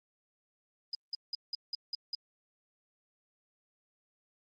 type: tone bursts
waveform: sine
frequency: 4978 Hz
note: D#8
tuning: in tune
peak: -33 dBFS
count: 7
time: 0.93-2.15 s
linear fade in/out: 2 ms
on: 20 ms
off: 180 ms
effects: Opus 24 kbps